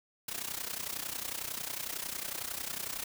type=noise with amplitude modulation; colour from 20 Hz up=white; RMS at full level=-35 dBFS; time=0.28-3.04 s; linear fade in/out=5 ms; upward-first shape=sine; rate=31 Hz; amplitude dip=80%; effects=none